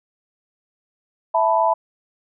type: chord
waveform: sine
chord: E suspended fourth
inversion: none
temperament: equal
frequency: 659.3 / 880 / 987.8 Hz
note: E5 / A5 / B5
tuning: 0 / 0 / 0 cents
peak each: -19 dBFS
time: 1.34-1.74 s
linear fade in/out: 10 ms
effects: none